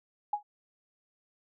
sine tone with exponential decay, 830.6 Hz, G#5, in tune, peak -23 dBFS, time 0.33-0.43 s, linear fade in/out 5 ms, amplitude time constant 21 ms, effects none

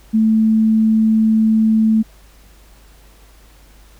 sine tone, 220 Hz, A3, in tune, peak -10 dBFS, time 0.13-2.03 s, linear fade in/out 20 ms, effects added 50 Hz sine -44 dBFS peak until 3.99 s + pink hiss -50 dBFS RMS until 3.99 s

